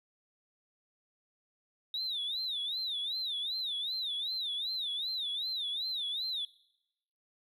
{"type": "tone with vibrato", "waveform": "triangle", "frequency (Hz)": 3729, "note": "A#7", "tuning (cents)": 0, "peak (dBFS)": -30, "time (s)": [1.94, 6.45], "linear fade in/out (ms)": 2, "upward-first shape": "sine", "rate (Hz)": 2.6, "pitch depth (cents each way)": 180, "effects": ["noise-tail reverb RT60 0.9 s tail -24 dB re dry", "tanh soft clip ceiling -30 dBFS"]}